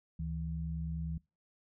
sine tone pair together, 72.21 / 162.1 Hz, D2 / E3, -29 / -29 cents, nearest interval octave + major second, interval 1400 cents, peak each -38 / -37 dBFS, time 0.19-1.18 s, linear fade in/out 5 ms, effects noise-tail reverb RT60 0.3 s tail -25 dB re dry

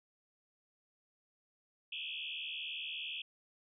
sine tone with frequency modulation, 2963 Hz, F#7, 2 cents sharp, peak -39 dBFS, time 1.92-3.22 s, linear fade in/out 5 ms, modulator 77.4 Hz, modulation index 5.7, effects none

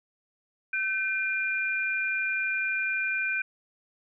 sine tone pair together, 1532.1 / 2404 Hz, G6 / D7, -40 / +40 cents, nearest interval minor sixth, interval 780 cents, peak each -29 / -28 dBFS, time 0.73-3.42 s, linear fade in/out 5 ms, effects none

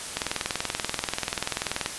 click train, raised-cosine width 0.2 ms, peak -8 dBFS, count 36, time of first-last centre 0.17-1.861 s, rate 20.7 Hz, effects white hiss -35 dBFS RMS until 1.98 s + resampled to 24000 Hz

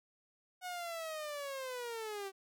sawtooth linear sweep, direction down, 736 to 381.2 Hz, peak -36 dBFS, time 0.61-2.32 s, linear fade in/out 50 ms, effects none

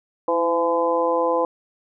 harmonic tone with a mistuned harmonic, 169.5 Hz, E3, 49 cents sharp, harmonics 2 / 3 / 4 / 5 / 6, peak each -27 / -20 / -29 / -26 / -24 dBFS, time 0.28-1.45 s, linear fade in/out 2 ms, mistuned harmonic 2, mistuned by -40 cents, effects none

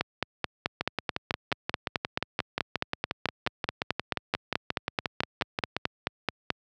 two click trains, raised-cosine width 0.3 ms, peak -9 / -11 dBFS, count 31 / 29, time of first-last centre 0.01-6.504 / 0.81-5.766 s, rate 4.62 / 5.65 Hz, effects high-pass 80 Hz 12 dB/octave

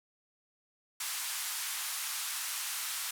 white band-pass noise, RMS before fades -37 dBFS, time 1-3.11 s, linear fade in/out 5 ms, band 940 to 13000 Hz, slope 24 dB/octave, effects none

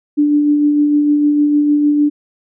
sine tone with tremolo, 294.1 Hz, D4, 3 cents sharp, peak -8 dBFS, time 0.17-2.1 s, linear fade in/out 20 ms, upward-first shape sine, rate 6.6 Hz, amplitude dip 30%, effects none

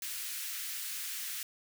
white high-pass noise, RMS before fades -39 dBFS, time 0.02-1.43 s, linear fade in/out 2 ms, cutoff 1500 Hz, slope 24 dB/octave, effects none

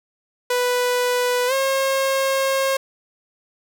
sawtooth tone with pitch glide, 493.9 to 538.6 Hz, B4 to C#5, 0 to -50 cents, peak -14 dBFS, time 0.5-2.77 s, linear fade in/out 5 ms, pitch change +150 cents, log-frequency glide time 1.47-1.53 s, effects none

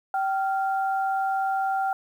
sine tone pair together, 773.4 / 1392 Hz, G5 / F6, -24 / -6 cents, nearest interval minor seventh, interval 1018 cents, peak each -23 / -31 dBFS, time 0.14-1.93 s, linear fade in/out 2 ms, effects 9-bit

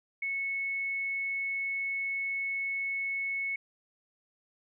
sine tone, 2202 Hz, C#7, 12 cents flat, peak -30 dBFS, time 0.22-3.56 s, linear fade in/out 5 ms, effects none

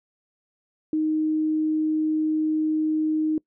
sine tone, 311.1 Hz, D#4, in tune, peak -20 dBFS, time 0.93-3.38 s, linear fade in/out 2 ms, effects noise-tail reverb RT60 0.1 s tail -24 dB re dry

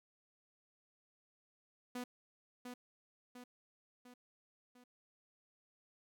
sawtooth tone with echo, 247.2 Hz, B3, 2 cents sharp, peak -37 dBFS, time 1.95-2.04 s, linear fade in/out 5 ms, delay 700 ms, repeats 4, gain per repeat -5 dB, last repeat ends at 4.84 s, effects none

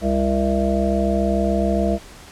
harmonic tone, 67 Hz, C2, 42 cents sharp, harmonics 1 / 3 / 5 / 7 / 9 / 10, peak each -23 / -21 / -25 / -27 / -26 / -23 dBFS, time 0.01-1.99 s, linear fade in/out 50 ms, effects pink hiss -42 dBFS RMS until 2.31 s + low-pass 10000 Hz 12 dB/octave

